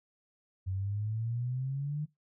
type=exponential sweep; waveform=sine; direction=up; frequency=92.5 to 153 Hz; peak=-31 dBFS; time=0.66-2.06 s; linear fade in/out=20 ms; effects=noise-tail reverb RT60 0.2 s tail -21 dB re dry